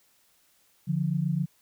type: tone pair together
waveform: sine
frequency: 146.3 / 173.98 Hz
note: D3 / F3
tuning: -6 / -6 cents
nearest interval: minor third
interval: 300 cents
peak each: -27 dBFS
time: 0.87-1.46 s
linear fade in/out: 20 ms
effects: white hiss -65 dBFS RMS until 1.61 s